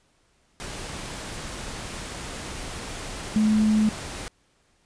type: tone in noise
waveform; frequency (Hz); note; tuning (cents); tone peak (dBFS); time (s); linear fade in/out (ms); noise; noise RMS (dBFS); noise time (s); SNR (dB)
sine; 215.1; A3; -39; -17; 3.36-3.89; 0; pink; -35; 0.6-4.28; +15
effects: pink hiss -65 dBFS RMS until 4.85 s + resampled to 22050 Hz